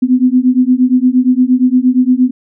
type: beating tone pair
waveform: sine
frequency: 248.8 / 257.4 Hz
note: B3 / C4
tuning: +13 / -28 cents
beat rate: 8.6 Hz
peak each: -10 dBFS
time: 0.02-2.31 s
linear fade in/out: 10 ms
effects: none